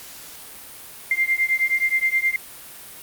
sine beating tone pair, 2093 / 2102.5 Hz, C7 / C7, 0 / +8 cents, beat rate 9.5 Hz, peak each -21 dBFS, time 1.11-2.36 s, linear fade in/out 2 ms, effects white hiss -40 dBFS RMS until 3.02 s + Opus 48 kbps

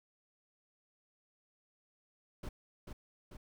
brown noise with echo, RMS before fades -42 dBFS, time 2.43-2.49 s, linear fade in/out 5 ms, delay 440 ms, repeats 2, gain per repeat -4 dB, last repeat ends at 3.37 s, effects none

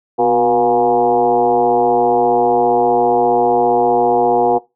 sine tone with frequency modulation, 598 Hz, D5, 31 cents sharp, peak -10 dBFS, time 0.18-4.59 s, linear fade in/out 20 ms, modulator 115 Hz, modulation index 2.4, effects noise-tail reverb RT60 0.2 s tail -19 dB re dry

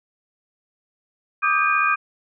sine tone cluster, 1174 / 1249 / 1589 / 2453 Hz, D6 / D#6 / G6 / D#7, -1 / +6 / +23 / -25 cents, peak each -22 dBFS, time 1.42-1.96 s, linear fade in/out 20 ms, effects none

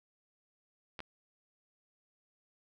clicks, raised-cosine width 0.3 ms, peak -26 dBFS, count 2, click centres 0.992 / 1.004 s, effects none

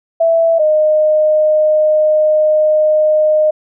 sine tone pair in turn, 661 / 615.2 Hz, E5 / D#5, +5 / -20 cents, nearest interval minor second, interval 125 cents, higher first, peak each -8 / -8 dBFS, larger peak neither, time 0.2-0.59 / 0.59-3.51 s, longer second, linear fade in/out 10 ms, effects none

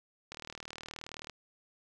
click train, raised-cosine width 0.2 ms, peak -25 dBFS, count 39, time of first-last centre 0.32-1.297 s, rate 38.9 Hz, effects none

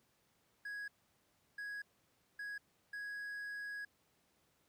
triangle tone bursts at uneven times, 1661.2 Hz, G#6, in tune, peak -40 dBFS, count 4, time 0.65-0.88 / 1.58-1.82 / 2.39-2.58 / 2.93-3.85 s, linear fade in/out 5 ms, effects pink hiss -75 dBFS RMS until 4.68 s + high-pass 80 Hz 12 dB/octave

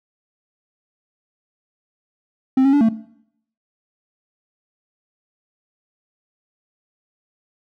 triangle tone with pitch steps, 262.9 / 273.2 / 288.2 / 223.9 Hz, C4 / C#4 / D4 / A3, +8 / -25 / -33 / +30 cents, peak -9 dBFS, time 2.57-2.89 s, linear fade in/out 5 ms, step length 80 ms, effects noise-tail reverb RT60 0.7 s tail -18 dB re dry

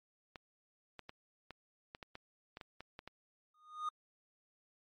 clicks, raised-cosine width 0.3 ms, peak -31 dBFS, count 12, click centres 0.358 / 0.993 / 1.094 / 1.507 / 1.949 / 2.028 / 2.154 / 2.571 / 2.612 / 2.806 / 2.991 / 3.076 s
triangle tone with exponential growth, 1231 Hz, D#6, 19 cents flat, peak -31 dBFS, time 3.54-3.89 s, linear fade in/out 5 ms, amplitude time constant 75 ms
effects MP3 48 kbps

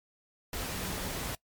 sine tone in noise, 187.5 Hz, F#3, 23 cents sharp, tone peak -43 dBFS, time 0.76-1.08 s, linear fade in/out 2 ms, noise pink, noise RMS -36 dBFS, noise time 0.53-1.35 s, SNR -10 dB, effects noise-tail reverb RT60 0.1 s tail -22 dB re dry + MP3 96 kbps

